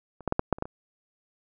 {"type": "clicks", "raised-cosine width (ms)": 1, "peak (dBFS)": [-30, -13, -10, -8, -7, -26, -14, -25], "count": 8, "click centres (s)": [0.207, 0.277, 0.324, 0.394, 0.527, 0.585, 0.624, 0.655], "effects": []}